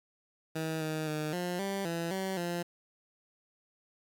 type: tone with pitch steps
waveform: 15% pulse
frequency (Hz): 159.6 / 156.4 / 153.2 / 177.7 / 196.5 / 168 / 190.8 / 173.3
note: D#3 / D#3 / D#3 / F3 / G3 / E3 / G3 / F3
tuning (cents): +44 / +9 / -27 / +30 / +4 / +33 / -47 / -13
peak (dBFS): -26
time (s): 0.55-2.63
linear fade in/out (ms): 10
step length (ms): 260
effects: 10-bit